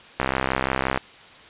click train, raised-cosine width 0.5 ms, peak -6 dBFS, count 52, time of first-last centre 0.2-0.975 s, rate 65.8 Hz, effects white hiss -46 dBFS RMS until 1.49 s + resampled to 8000 Hz

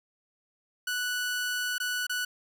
sawtooth tone with dropouts, 1480 Hz, F#6, in tune, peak -25 dBFS, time 0.87-2.25 s, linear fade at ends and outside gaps 5 ms, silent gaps 1.782-1.8 / 2.068-2.095 s, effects none

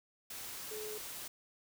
sine tone in noise, 427.3 Hz, G#4, 49 cents sharp, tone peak -42 dBFS, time 0.71-0.98 s, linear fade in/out 5 ms, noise white, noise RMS -45 dBFS, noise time 0.3-1.28 s, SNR 0 dB, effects none

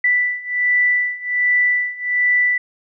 sine beating tone pair, 1975.5 / 1976.8 Hz, B6 / B6, 0 / +1 cents, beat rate 1.3 Hz, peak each -19 / -17 dBFS, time 0.04-2.58 s, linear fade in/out 5 ms, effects none

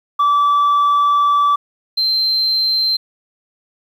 sine tone pair in turn, 1157 / 4123 Hz, D6 / C8, -26 / -26 cents, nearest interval octave + minor seventh, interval 2200 cents, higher second, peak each -8 / -12 dBFS, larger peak first, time 0.19-1.56 / 1.97-2.97 s, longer first, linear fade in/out 10 ms, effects tanh soft clip ceiling -10 dBFS + 8-bit

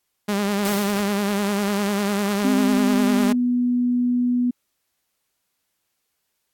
sawtooth tone with vibrato, 202.5 Hz, G#3, 43 cents flat, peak -16 dBFS, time 0.28-3.33 s, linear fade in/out 10 ms, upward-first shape sine, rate 10 Hz, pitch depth 53 cents each way
white noise with exponential decay, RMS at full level -29 dBFS, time 0.65-1.76 s, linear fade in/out 1 ms, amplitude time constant 240 ms
sine tone with pitch glide, 260 to 245.4 Hz, C4 to B3, -11 to -11 cents, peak -17 dBFS, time 2.44-4.51 s, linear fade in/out 10 ms, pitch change -100 cents, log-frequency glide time 2.58-3.42 s
effects white hiss -74 dBFS RMS until 6.53 s + AAC 64 kbps

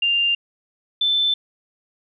sine tone pair in turn, 2794 / 3530 Hz, F7 / A7, 0 / +5 cents, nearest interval major third, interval 405 cents, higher second, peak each -16 dBFS, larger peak neither, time 0.02-0.35 / 1.01-1.34 s, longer neither, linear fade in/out 5 ms, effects none

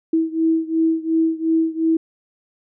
sine beating tone pair, 323.2 / 326 Hz, E4 / E4, -34 / -19 cents, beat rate 2.8 Hz, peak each -18 / -20 dBFS, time 0.13-1.97 s, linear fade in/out 5 ms, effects none

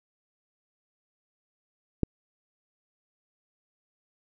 click, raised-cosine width 3 ms, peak -10 dBFS, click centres 2.033 s, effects none

